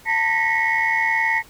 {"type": "tone cluster", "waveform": "sine", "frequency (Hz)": [895, 1873, 1952, 2183], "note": ["A5", "A#6", "B6", "C#7"], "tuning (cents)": [29, 8, -21, -27], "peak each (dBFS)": -22, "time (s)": [0.05, 1.43], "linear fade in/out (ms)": 50, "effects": ["tanh soft clip ceiling -9 dBFS", "pink hiss -48 dBFS RMS until 1.49 s"]}